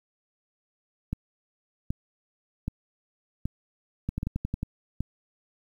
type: two click trains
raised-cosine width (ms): 5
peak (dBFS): -16 / -16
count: 7 / 6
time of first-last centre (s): 4.09-4.631 / 1.13-5.006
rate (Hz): 11.1 / 1.29
effects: 9-bit

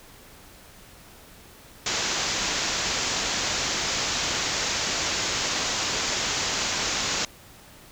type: low-pass noise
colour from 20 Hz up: white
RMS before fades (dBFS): -27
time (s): 1.86-7.25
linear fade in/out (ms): 2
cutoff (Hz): 7200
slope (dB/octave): 96
effects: pink hiss -49 dBFS RMS until 7.91 s

